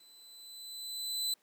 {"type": "tone with level ramp", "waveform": "sawtooth", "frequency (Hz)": 4014, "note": "B7", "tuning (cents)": 27, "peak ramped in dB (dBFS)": [-55, -27], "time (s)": [0, 1.34], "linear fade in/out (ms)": 5, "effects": ["pink hiss -70 dBFS RMS until 1.42 s", "high-pass 300 Hz 12 dB/octave"]}